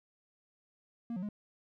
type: tone with pitch steps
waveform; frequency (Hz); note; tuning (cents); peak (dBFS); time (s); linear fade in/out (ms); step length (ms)
triangle; 233.7 / 181.1 / 208; A#3 / F#3 / G#3; +5 / -37 / +3; -33; 1.1-1.289; 2; 63
effects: none